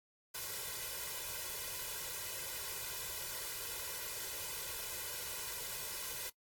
white noise with comb filter, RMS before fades -42 dBFS, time 0.34-6.3 s, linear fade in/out 10 ms, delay 2 ms, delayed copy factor +0.9, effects noise-tail reverb RT60 0.1 s tail -24 dB re dry + AAC 64 kbps

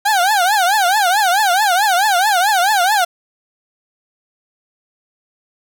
30% pulse tone with vibrato, 780 Hz, G5, 9 cents flat, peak -9 dBFS, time 0.05-3.05 s, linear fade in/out 10 ms, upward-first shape triangle, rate 4.6 Hz, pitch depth 230 cents each way, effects none

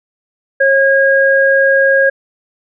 sine tone pair together, 544 / 1633.6 Hz, C#5 / G#6, -33 / -29 cents, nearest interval octave + perfect fifth, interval 1904 cents, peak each -10 dBFS, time 0.6-2.1 s, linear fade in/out 10 ms, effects none

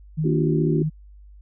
sine tone with vibrato, 155.56 Hz, D#3, in tune, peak -20 dBFS, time 0.17-0.9 s, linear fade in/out 20 ms, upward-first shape sine, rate 2.7 Hz, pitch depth 10 cents each way
sine chord, G minor seventh, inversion first, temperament equal with one note detuned, 233.1 / 293.7 / 349.2 / 383.9 Hz, Bb3 / D4 / F4 / G4, 0 / 0 / 0 / -36 cents, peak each -28 / -26 / -25 / -26 dBFS, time 0.24-0.83 s, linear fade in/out 10 ms
effects added 50 Hz sine -43 dBFS peak until 1.41 s

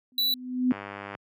sine tone with exponential growth, 252 Hz, B3, 35 cents sharp, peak -17 dBFS, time 0.12-0.72 s, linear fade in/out 1 ms, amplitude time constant 130 ms
square tone, 3951 Hz, B7, in tune, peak -23 dBFS, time 0.18-0.34 s, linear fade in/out 2 ms
click train, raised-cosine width 0.5 ms, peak -22 dBFS, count 45, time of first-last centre 0.71-1.151 s, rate 99.8 Hz
effects high-pass 100 Hz 12 dB/octave

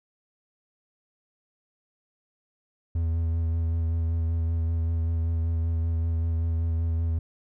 triangle tone with vibrato, 82.41 Hz, E2, in tune, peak -21 dBFS, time 2.95-7.19 s, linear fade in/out 5 ms, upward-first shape sine, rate 5.2 Hz, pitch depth 20 cents each way, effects none

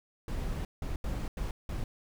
brown noise bursts at uneven times, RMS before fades -34 dBFS, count 5, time 0.28-0.65 / 0.82-0.96 / 1.04-1.28 / 1.37-1.51 / 1.69-1.84 s, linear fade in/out 2 ms, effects none

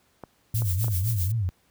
clicks, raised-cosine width 1 ms, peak -23 dBFS, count 4, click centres 0.237 / 0.621 / 0.844 / 0.882 s
sine tone with vibrato, 101.3 Hz, G#2, 43 cents flat, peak -22 dBFS, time 0.54-1.49 s, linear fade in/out 0 ms, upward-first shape sine, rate 4 Hz, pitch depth 240 cents each way
violet noise with tremolo, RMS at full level -30 dBFS, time 0.54-1.32 s, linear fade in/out 10 ms, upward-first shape triangle, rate 7.7 Hz, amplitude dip 80%
effects pink hiss -65 dBFS RMS until 1.7 s + high-pass 60 Hz 12 dB/octave

